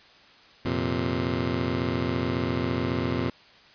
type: chord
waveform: 15% pulse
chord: F suspended fourth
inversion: none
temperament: just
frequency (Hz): 87.31 / 116.41 / 130.96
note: F2 / Bb2 / C3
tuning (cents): 0 / -2 / +2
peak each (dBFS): -24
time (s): 0.65-3.3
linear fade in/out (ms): 5
effects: white hiss -53 dBFS RMS until 3.74 s + resampled to 11025 Hz